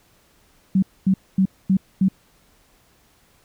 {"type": "tone bursts", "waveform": "sine", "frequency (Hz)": 190.4, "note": "F#3", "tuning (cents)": 50, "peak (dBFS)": -13, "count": 5, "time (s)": [0.75, 2.085], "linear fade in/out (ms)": 5, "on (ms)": 75, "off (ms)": 240, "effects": ["pink hiss -58 dBFS RMS until 3.44 s"]}